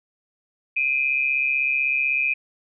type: tone pair together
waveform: sine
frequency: 2400 / 2536 Hz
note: D7 / D#7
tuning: +37 / +32 cents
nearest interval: minor second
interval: 95 cents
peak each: -22 dBFS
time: 0.76-2.34 s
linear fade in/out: 10 ms
effects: none